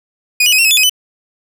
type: tone with pitch steps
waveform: sawtooth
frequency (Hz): 2469 / 2942 / 2526 / 2721 / 2567 / 3473 / 2527 / 3002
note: D#7 / F#7 / D#7 / F7 / E7 / A7 / D#7 / F#7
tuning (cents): -14 / -11 / +26 / -46 / -47 / -23 / +26 / +24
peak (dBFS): -5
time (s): 0.4-0.896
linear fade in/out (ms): 5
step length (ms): 62
effects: none